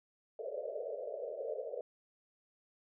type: band-pass noise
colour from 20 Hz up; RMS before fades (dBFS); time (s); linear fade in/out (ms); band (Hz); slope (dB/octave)
pink; -41; 0.39-1.81; 2; 430 to 640; 96
effects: none